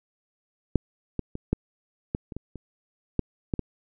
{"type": "clicks", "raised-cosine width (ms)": 3, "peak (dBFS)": [-6, -14, -20, -9, -13, -24, -20, -25, -9, -12, -15], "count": 11, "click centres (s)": [0.757, 1.193, 1.354, 1.53, 2.149, 2.322, 2.366, 2.557, 3.193, 3.538, 3.593], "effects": []}